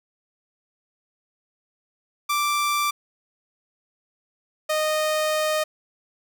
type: tone pair in turn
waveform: sawtooth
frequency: 1174 / 617.8 Hz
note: D6 / D#5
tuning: -1 / -12 cents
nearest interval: major seventh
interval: 1111 cents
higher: first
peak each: -17 dBFS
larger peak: neither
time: 2.29-2.91 / 4.69-5.64 s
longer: second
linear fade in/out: 10 ms
effects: none